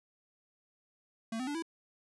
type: tone with pitch steps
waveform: square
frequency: 225.4 / 255.9 / 290.6 / 330 Hz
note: A3 / C4 / D4 / E4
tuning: +42 / -38 / -18 / +2 cents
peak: -35 dBFS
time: 1.32-1.624 s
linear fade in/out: 5 ms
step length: 76 ms
effects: resampled to 24000 Hz